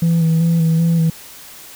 sine tone with vibrato, 164.81 Hz, E3, in tune, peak -9 dBFS, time 0.02-1.1 s, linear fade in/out 5 ms, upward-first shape square, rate 2.6 Hz, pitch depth 24 cents each way, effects tanh soft clip ceiling -10 dBFS + white hiss -38 dBFS RMS until 1.75 s

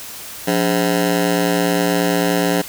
20% pulse ring-modulated tone, 233.1 Hz, A#3, in tune, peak -7 dBFS, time 0.47-2.62 s, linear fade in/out 10 ms, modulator 54.7 Hz, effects white hiss -33 dBFS RMS until 2.68 s

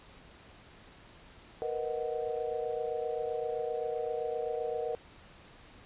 sine chord, B major seventh, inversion third, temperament equal, 466.2 / 493.9 / 622.3 / 740 Hz, A#4 / B4 / D#5 / F#5, 0 / 0 / 0 / 0 cents, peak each -34 / -38 / -39 / -40 dBFS, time 1.62-4.95 s, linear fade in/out 0 ms, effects pink hiss -55 dBFS RMS until 5.85 s + resampled to 8000 Hz

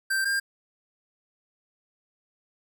square tone pair in turn, 1568 / 1600 Hz, G6 / G6, 0 / +35 cents, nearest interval unison, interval 35 cents, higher second, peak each -24 dBFS, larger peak neither, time 0.1-0.25 / 0.25-0.4 s, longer neither, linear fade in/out 10 ms, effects none

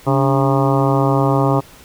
harmonic tone with a mistuned harmonic, 135.5 Hz, C#3, 39 cents flat, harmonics 1 / 2 / 3 / 4 / 5 / 6 / 7 / 8 / 9, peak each -16 / -19 / -21 / -22 / -23 / -24 / -24 / -25 / -26 dBFS, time 0.06-1.61 s, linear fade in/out 20 ms, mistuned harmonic 2, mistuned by +86 cents, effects pink hiss -43 dBFS RMS until 1.84 s

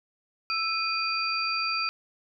sine tone cluster, 1327 / 2470 / 4677 Hz, E6 / D#7 / D8, +11 / -13 / -8 cents, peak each -30 dBFS, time 0.5-1.89 s, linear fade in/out 0 ms, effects none

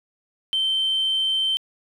sine tone, 3107 Hz, G7, 16 cents flat, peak -18 dBFS, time 0.53-1.57 s, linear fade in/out 0 ms, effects tanh soft clip ceiling -16 dBFS + 9-bit

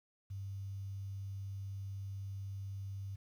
sine tone, 98 Hz, G2, in tune, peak -40 dBFS, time 0.3-3.16 s, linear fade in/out 10 ms, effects 11-bit

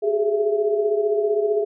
sine tone cluster, 384 / 417.4 / 432.8 / 666 Hz, G4 / G#4 / A4 / E5, -36 / +9 / -29 / +18 cents, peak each -28 / -19 / -27 / -27 dBFS, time 0.02-1.65 s, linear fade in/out 20 ms, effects none

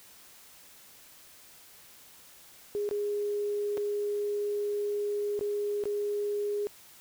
sine tone with dropouts, 412.2 Hz, G#4, 13 cents flat, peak -28 dBFS, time 2.75-6.67 s, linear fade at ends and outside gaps 0 ms, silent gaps 2.89-2.911 / 3.772-3.777 / 5.392-5.41 / 5.838-5.855 s, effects white hiss -54 dBFS RMS until 7 s

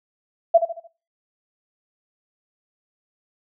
sine tone with echo, 669 Hz, E5, 25 cents sharp, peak -8 dBFS, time 0.54-0.58 s, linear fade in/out 10 ms, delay 74 ms, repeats 4, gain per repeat -8 dB, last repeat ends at 0.876 s, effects noise-tail reverb RT60 0.3 s tail -19 dB re dry

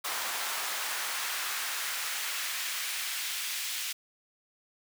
pink noise with high-pass filter sweep, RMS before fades -34 dBFS, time 0.04-3.93 s, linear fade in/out 10 ms, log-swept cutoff 920 to 2600 Hz, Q 1, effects none

